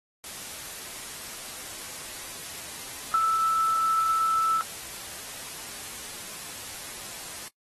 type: tone in noise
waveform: sine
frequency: 1318.5 Hz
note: E6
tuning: in tune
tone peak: -21 dBFS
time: 3.14-4.61 s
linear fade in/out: 0 ms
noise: white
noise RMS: -39 dBFS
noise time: 0.24-7.48 s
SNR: +15 dB
effects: noise-tail reverb RT60 0.1 s tail -23 dB re dry + AAC 32 kbps